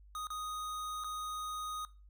square tone with dropouts, 1244.5 Hz, D#6, in tune, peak -39 dBFS, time 0.15-1.85 s, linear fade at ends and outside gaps 1 ms, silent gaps 0.27-0.303 / 1.038-1.044 s, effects noise-tail reverb RT60 0.3 s tail -19 dB re dry + added 50 Hz sine -55 dBFS peak until 2.09 s

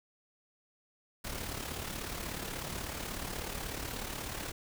pink noise with amplitude modulation, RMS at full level -37 dBFS, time 1.24-4.52 s, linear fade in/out 10 ms, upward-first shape sine, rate 36.4 Hz, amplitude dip 55%, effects none

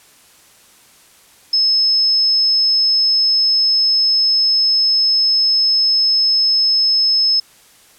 sine tone, 5200 Hz, E8, 24 cents flat, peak -11 dBFS, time 1.53-7.4 s, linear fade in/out 5 ms, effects white hiss -48 dBFS RMS until 7.98 s + low-pass 12000 Hz 12 dB/octave

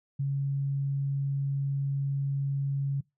sine tone, 138.8 Hz, C#3, 3 cents sharp, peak -26 dBFS, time 0.19-3.01 s, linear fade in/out 10 ms, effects noise-tail reverb RT60 0.2 s tail -23 dB re dry

